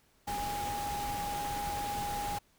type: tone in noise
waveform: sine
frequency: 820 Hz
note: G#5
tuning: 22 cents flat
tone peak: -34 dBFS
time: 0.27-2.39 s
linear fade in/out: 10 ms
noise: pink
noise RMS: -40 dBFS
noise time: 0.27-2.39 s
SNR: +3 dB
effects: pink hiss -68 dBFS RMS until 2.58 s